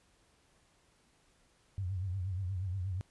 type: tone with vibrato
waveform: sine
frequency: 93.5 Hz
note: F#2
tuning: 19 cents sharp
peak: -33 dBFS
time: 1.78-3.01 s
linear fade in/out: 0 ms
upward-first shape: triangle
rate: 8.4 Hz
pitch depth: 130 cents each way
effects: pink hiss -69 dBFS RMS until 3.1 s + resampled to 24000 Hz

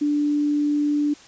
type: tone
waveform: sine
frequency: 293.7 Hz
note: D4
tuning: in tune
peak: -18 dBFS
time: 0.01-1.14 s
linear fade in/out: 10 ms
effects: white hiss -47 dBFS RMS until 1.27 s + resampled to 16000 Hz

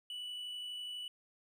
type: tone with amplitude modulation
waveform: triangle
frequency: 2960 Hz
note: F#7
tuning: in tune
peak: -38 dBFS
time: 0.1-1.08 s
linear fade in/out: 2 ms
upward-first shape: sine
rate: 52.1 Hz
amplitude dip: 25%
effects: none

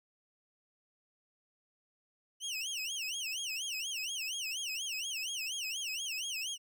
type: tone with vibrato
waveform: 25% pulse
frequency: 2877 Hz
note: F#7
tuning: 49 cents flat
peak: -32 dBFS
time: 2.4-6.58 s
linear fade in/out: 50 ms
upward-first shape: sine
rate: 4.2 Hz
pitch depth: 230 cents each way
effects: none

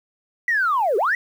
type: linear two-way sweep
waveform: sine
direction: down then up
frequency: 1975.5 to 370 to 1975.5 Hz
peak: -16 dBFS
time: 0.48-1.15 s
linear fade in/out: 2 ms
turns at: 0.97 s
effects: tanh soft clip ceiling -12 dBFS + 8-bit

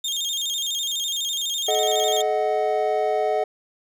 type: tone with vibrato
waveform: 30% pulse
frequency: 3434 Hz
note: A7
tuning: 43 cents flat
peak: -21 dBFS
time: 0.04-2.22 s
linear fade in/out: 5 ms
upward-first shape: square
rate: 12 Hz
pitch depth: 99 cents each way
type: chord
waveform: triangle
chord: D# diminished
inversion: second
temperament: equal with one note detuned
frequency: 430 / 622.3 / 740 Hz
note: A4 / D#5 / F#5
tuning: -40 / 0 / 0 cents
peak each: -22 / -22 / -22 dBFS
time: 1.68-3.44 s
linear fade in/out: 5 ms
effects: none

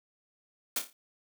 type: noise with echo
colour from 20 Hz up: white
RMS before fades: -30 dBFS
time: 0.76-0.79 s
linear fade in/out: 2 ms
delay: 28 ms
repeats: 5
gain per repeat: -7 dB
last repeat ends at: 0.93 s
effects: high-pass 200 Hz 12 dB/octave

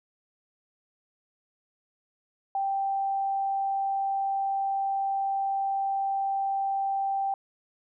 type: tone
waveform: sine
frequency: 784 Hz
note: G5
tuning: in tune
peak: -25 dBFS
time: 2.55-7.34 s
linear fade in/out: 2 ms
effects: none

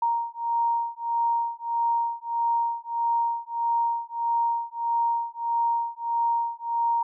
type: beating tone pair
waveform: sine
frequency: 932.3 / 933.9 Hz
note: A#5 / A#5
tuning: 0 / +3 cents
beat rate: 1.6 Hz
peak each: -26 dBFS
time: 0.02-7.03 s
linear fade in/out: 5 ms
effects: none

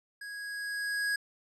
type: tone with level ramp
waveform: square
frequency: 1655 Hz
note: G#6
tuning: 6 cents flat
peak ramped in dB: -41 to -28 dBFS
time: 0.21-1.16 s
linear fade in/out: 5 ms
effects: low-pass 11000 Hz 12 dB/octave

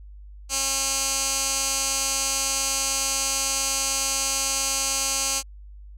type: tone with band-pass filter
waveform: 15% pulse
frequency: 271 Hz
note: C#4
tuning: 39 cents flat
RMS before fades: -25 dBFS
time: 0.49-5.43 s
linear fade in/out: 50 ms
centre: 7100 Hz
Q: 1.9
effects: added 50 Hz sine -40 dBFS peak until 5.97 s

